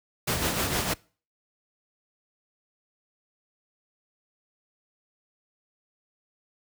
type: noise with tremolo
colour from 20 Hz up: pink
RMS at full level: -25 dBFS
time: 0.27-0.94 s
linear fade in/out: 10 ms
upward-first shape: sine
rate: 6.5 Hz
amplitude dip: 45%
effects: noise-tail reverb RT60 0.4 s tail -24 dB re dry + high-pass 60 Hz 12 dB/octave